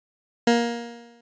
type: tone with exponential decay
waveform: 20% pulse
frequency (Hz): 235.4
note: A#3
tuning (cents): +17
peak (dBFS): -9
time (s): 0.47-1.21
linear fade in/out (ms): 5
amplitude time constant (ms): 160
effects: resampled to 16000 Hz